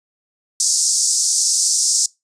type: band-pass noise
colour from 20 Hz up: pink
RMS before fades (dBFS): -17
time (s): 0.6-2.06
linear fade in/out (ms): 2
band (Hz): 5100 to 9200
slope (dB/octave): 48
effects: noise-tail reverb RT60 0.2 s tail -23 dB re dry + resampled to 22050 Hz